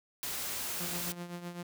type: noise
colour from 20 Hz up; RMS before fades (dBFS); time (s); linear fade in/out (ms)
white; -37; 0.23-1.12; 0
type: tone with tremolo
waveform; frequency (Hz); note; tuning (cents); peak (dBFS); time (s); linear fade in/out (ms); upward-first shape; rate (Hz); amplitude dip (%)
sawtooth; 174.61; F3; 0; -33; 0.8-1.63; 5; triangle; 7.8; 70
effects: none